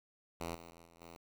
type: tone with level steps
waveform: 5% pulse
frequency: 84.1 Hz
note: E2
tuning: 35 cents sharp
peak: -28 / -40 / -45 / -49 / -40 dBFS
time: 0.4-1.17 s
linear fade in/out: 10 ms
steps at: 0.55 / 0.7 / 0.85 / 1.01 s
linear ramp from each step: 5 ms
effects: 11-bit